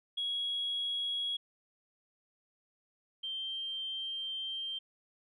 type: tone pair in turn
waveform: sine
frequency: 3322 / 3151 Hz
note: G#7 / G7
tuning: 0 / +8 cents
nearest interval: minor second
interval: 92 cents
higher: first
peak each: -31 / -35 dBFS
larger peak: first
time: 0.17-1.37 / 3.23-4.79 s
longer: second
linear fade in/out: 10 ms
effects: tanh soft clip ceiling -27 dBFS